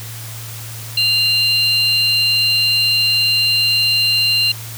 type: tone pair together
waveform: triangle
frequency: 2789 / 4127 Hz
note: F7 / C8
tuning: -3 / -25 cents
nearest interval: perfect fifth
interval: 678 cents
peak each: -14 dBFS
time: 0.97-4.52 s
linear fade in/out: 5 ms
effects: added 113 Hz sine -30 dBFS peak until 4.77 s + white hiss -33 dBFS RMS until 4.77 s